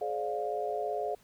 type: chord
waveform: sine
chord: D half-diminished seventh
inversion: second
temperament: just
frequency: 422.9 / 528.6 / 587.3 / 704.8 Hz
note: Ab4 / C5 / D5 / F5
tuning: +31 / +18 / 0 / +16 cents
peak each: -35 / -40 / -37 / -34 dBFS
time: 0.01-1.15 s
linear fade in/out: 5 ms
effects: pink hiss -63 dBFS RMS until 1.23 s